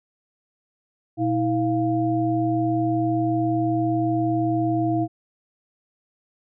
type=tone cluster; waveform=sine; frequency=121.3 / 322.7 / 696 Hz; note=B2 / E4 / F5; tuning=-31 / -37 / -6 cents; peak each=-26 / -21 / -26 dBFS; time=1.17-5.08 s; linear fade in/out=50 ms; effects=none